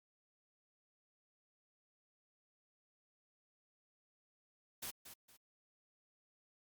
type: noise with echo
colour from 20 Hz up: white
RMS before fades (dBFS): -44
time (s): 4.82-4.91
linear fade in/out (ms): 10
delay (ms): 230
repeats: 2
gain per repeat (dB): -10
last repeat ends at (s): 5.37
effects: Opus 48 kbps